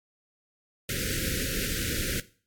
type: band-stop noise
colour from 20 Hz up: pink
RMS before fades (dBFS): -30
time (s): 0.89-2.2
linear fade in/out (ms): 2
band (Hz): 550 to 1400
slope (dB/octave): 96
effects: noise-tail reverb RT60 0.4 s tail -17 dB re dry + AAC 64 kbps